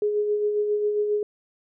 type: tone with tremolo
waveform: sine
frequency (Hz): 417.6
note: G#4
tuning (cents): +10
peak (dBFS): -19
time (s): 0.02-1.23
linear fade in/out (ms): 2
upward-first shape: sine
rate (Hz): 7.4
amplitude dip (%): 40
effects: none

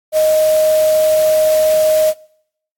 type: tone in noise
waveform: sine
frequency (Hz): 622.3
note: D#5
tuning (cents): 0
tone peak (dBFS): -9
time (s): 0.12-2.14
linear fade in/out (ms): 50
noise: white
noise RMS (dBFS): -26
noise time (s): 0.12-2.14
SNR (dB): +14
effects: noise-tail reverb RT60 0.7 s tail -24 dB re dry + AAC 64 kbps

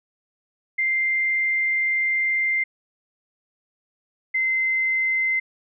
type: tone pair in turn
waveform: sine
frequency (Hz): 2093 / 2069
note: C7 / C7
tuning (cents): 0 / -20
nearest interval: unison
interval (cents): 20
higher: first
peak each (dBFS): -19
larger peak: neither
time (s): 0.78-2.64 / 4.34-5.4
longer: first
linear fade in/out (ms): 10
effects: none

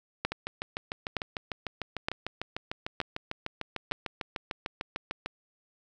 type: two click trains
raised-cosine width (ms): 0.3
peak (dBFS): -12 / -17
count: 5 / 34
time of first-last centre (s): 0.25-3.92 / 0.32-5.26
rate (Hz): 1.09 / 6.68
effects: none

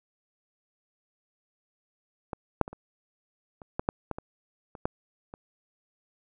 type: clicks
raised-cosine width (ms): 1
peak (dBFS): -19 / -6 / -23 / -28 / -30 / -14 / -10 / -17 / -22 / -29 / -12 / -27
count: 12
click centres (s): 2.332 / 2.613 / 2.679 / 2.73 / 3.618 / 3.795 / 3.889 / 4.113 / 4.185 / 4.752 / 4.855 / 5.339
effects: none

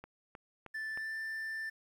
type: click train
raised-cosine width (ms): 0.5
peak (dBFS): -32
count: 4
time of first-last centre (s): 0.04-0.975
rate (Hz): 3.21
type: tone with pitch glide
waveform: triangle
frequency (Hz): 1760 to 1776.3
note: A6 to A6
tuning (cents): 0 to +16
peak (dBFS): -35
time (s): 0.74-1.7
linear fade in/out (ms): 10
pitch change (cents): +16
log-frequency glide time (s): 0.89-1.18
effects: 11-bit

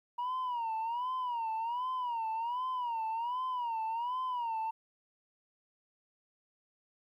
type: tone with vibrato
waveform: sine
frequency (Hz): 953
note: A#5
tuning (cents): +38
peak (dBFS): -30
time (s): 0.18-4.71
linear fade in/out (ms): 10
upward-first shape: sine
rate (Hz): 1.3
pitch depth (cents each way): 130
effects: tanh soft clip ceiling -31 dBFS + 12-bit

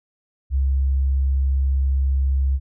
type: tone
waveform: sine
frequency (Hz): 67.4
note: C#2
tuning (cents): -48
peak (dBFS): -16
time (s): 0.5-2.6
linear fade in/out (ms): 50
effects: none

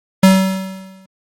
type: tone with exponential decay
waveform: square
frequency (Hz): 190.3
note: F#3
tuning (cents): +49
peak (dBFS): -4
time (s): 0.23-1.06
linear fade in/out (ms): 5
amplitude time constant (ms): 180
effects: MP3 64 kbps

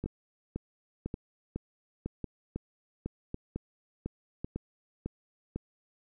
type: two click trains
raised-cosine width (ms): 3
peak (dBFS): -22 / -21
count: 5 / 12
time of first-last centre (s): 0.04-4.445 / 0.06-5.56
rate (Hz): 0.908 / 2
effects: none

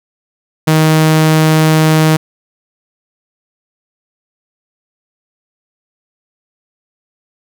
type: tone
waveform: sawtooth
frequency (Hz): 157.2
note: D#3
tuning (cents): +18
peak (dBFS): -3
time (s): 0.67-2.17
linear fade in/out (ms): 10
effects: none

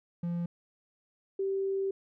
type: tone pair in turn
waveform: triangle / sine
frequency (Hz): 172.2 / 388.8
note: F3 / G4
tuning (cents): -24 / -14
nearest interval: octave + major second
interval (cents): 1410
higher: second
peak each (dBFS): -28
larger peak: neither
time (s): 0.23-0.46 / 1.39-1.91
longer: second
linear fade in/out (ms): 5
effects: none

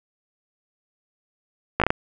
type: slowing click train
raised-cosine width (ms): 0.5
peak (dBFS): -3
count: 5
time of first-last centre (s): 1.8-1.905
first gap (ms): 16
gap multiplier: 1.34
effects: none

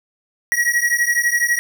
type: beating tone pair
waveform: square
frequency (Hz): 1904 / 1916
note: A#6 / A#6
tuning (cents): +36 / +47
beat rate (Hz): 12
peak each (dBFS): -19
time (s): 0.52-1.59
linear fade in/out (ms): 0
effects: none

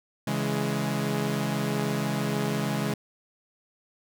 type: chord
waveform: sawtooth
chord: C# minor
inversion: none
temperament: equal with one note detuned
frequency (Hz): 138.59 / 164.81 / 208.7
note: C#3 / E3 / G#3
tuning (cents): 0 / 0 / +9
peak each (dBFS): -26 / -28 / -25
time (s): 0.27-2.94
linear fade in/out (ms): 5
effects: none

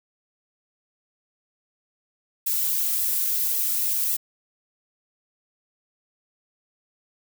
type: noise with flanger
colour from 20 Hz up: violet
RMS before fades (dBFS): -24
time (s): 2.46-4.17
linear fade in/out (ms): 10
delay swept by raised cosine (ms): 1.3 to 4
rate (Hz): 1.8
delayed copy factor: -1
effects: none

